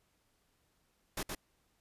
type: noise with echo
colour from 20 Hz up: pink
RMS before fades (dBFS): -37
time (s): 1.17-1.23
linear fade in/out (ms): 5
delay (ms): 120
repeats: 1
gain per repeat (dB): -3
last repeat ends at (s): 1.35
effects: pink hiss -75 dBFS RMS until 1.8 s + resampled to 32000 Hz